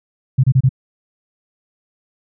sine tone bursts, 130.81 Hz, C3, in tune, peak -8 dBFS, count 4, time 0.38-0.692 s, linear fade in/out 10 ms, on 57 ms, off 28 ms, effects none

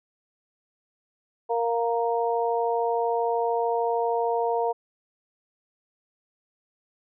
harmonic tone, 233.1 Hz, A#3, in tune, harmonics 2 / 3 / 4, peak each -25 / -27 / -28 dBFS, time 1.49-4.73 s, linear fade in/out 20 ms, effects none

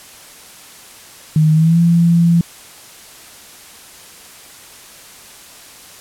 sine tone with pitch glide, 155.56 to 169.64 Hz, D#3 to E3, 0 to +50 cents, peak -8 dBFS, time 1.36-2.41 s, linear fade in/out 2 ms, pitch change +150 cents, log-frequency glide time 1.53-1.79 s, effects white hiss -39 dBFS RMS until 6 s + low-pass 12000 Hz 12 dB/octave

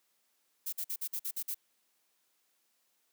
violet noise bursts, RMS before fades -36 dBFS, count 8, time 0.66-1.546 s, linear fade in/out 10 ms, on 67 ms, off 50 ms, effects white hiss -75 dBFS RMS until 3.12 s + high-pass 200 Hz 12 dB/octave

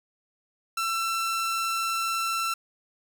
sawtooth tone, 1342 Hz, E6, 31 cents sharp, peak -22 dBFS, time 0.77-2.54 s, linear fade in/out 5 ms, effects 9-bit

